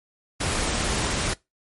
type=noise; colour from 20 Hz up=pink; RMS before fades=-25 dBFS; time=0.4-1.34 s; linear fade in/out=10 ms; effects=noise-tail reverb RT60 0.2 s tail -22 dB re dry + MP3 48 kbps